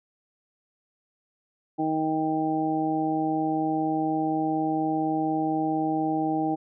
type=harmonic tone; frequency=157.4 Hz; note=D#3; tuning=20 cents sharp; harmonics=1 / 2 / 3 / 4 / 5; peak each=-36 / -25 / -37 / -35 / -28 dBFS; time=1.78-6.56 s; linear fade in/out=20 ms; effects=none